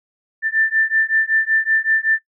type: beating tone pair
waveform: sine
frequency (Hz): 1774 / 1779.3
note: A6 / A6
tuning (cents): +14 / +19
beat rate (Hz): 5.3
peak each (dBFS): -18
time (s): 0.42-2.19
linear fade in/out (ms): 50
effects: noise-tail reverb RT60 0.1 s tail -20 dB re dry